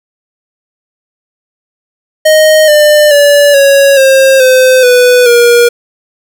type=tone with pitch steps; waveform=square; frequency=622.3 / 599 / 576.6 / 555 / 534.3 / 514.3 / 495.1 / 476.5 Hz; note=D#5 / D5 / D5 / C#5 / C5 / C5 / B4 / A#4; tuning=0 / +34 / -32 / +2 / +36 / -30 / +4 / +38 cents; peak=-3 dBFS; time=2.25-5.69 s; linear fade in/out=10 ms; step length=430 ms; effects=none